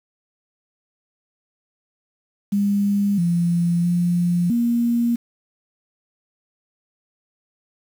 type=tone with pitch steps; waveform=sine; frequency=201.9 / 171.9 / 174.7 / 236.1 Hz; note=G#3 / F3 / F3 / A#3; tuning=-49 / -27 / +1 / +22 cents; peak=-16 dBFS; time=2.52-5.16 s; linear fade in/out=10 ms; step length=660 ms; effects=7-bit